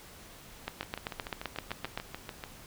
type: two click trains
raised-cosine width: 0.3 ms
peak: -22 / -17 dBFS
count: 12 / 11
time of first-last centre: 0.83-2.438 / 0.68-1.975 s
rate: 6.84 / 7.72 Hz
effects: pink hiss -51 dBFS RMS until 2.66 s